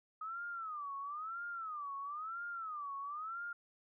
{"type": "tone with vibrato", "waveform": "sine", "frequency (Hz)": 1249, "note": "D#6", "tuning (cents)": 6, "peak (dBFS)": -40, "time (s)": [0.21, 3.53], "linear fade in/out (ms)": 5, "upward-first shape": "sine", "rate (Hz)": 1, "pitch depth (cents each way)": 210, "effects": []}